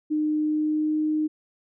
sine tone with pitch glide, 305 to 307.7 Hz, D#4 to D#4, -34 to -19 cents, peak -21 dBFS, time 0.1-1.28 s, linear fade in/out 20 ms, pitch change +15 cents, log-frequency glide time 0.41-0.99 s, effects none

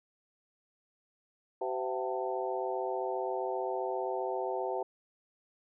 harmonic tone with a mistuned harmonic, 127.6 Hz, C3, 43 cents flat, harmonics 3 / 4 / 5 / 6 / 7, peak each -36 / -37 / -38 / -39 / -39 dBFS, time 1.61-4.83 s, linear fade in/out 5 ms, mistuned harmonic 5, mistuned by +86 cents, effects none

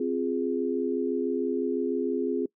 sine chord, F minor, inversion second, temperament equal, 261.6 / 349.2 / 415.3 Hz, C4 / F4 / Ab4, 0 / 0 / 0 cents, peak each -29 / -30 / -29 dBFS, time 0-2.46 s, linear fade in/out 5 ms, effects noise-tail reverb RT60 0.1 s tail -23 dB re dry

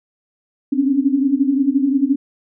sine tone cluster, 261.1 / 275.5 / 286.9 Hz, C4 / C#4 / D4, -3 / -11 / -40 cents, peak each -18 dBFS, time 0.72-2.16 s, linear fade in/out 10 ms, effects none

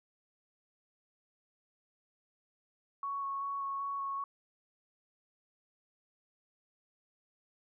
sine tone with vibrato, 1108.7 Hz, C#6, in tune, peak -34 dBFS, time 3.03-4.24 s, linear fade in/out 2 ms, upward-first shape square, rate 2.6 Hz, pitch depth 9 cents each way, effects none

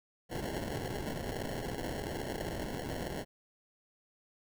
white noise with sample-and-hold, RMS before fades -38 dBFS, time 0.29-3.25 s, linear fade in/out 50 ms, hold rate 1225 Hz, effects none

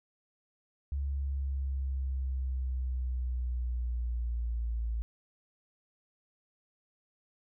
sine linear sweep, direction down, 70 to 56.3 Hz, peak -30 dBFS, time 0.92-5.02 s, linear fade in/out 0 ms, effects none

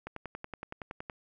click train, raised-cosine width 0.5 ms, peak -24 dBFS, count 12, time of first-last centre 0.07-1.098 s, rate 10.7 Hz, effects none

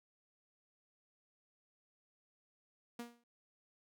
sawtooth tone with exponential decay, 237.5 Hz, A#3, 33 cents sharp, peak -37 dBFS, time 2.99-3.24 s, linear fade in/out 5 ms, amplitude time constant 53 ms, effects none

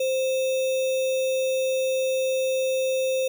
sine tone with sample-and-hold, 523.3 Hz, C5, in tune, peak -21 dBFS, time 0-3.28 s, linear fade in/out 5 ms, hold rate 3150 Hz, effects none

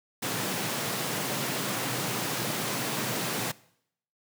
pink high-pass noise, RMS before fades -31 dBFS, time 0.22-3.52 s, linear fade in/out 10 ms, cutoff 110 Hz, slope 96 dB/octave, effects noise-tail reverb RT60 0.7 s tail -21 dB re dry

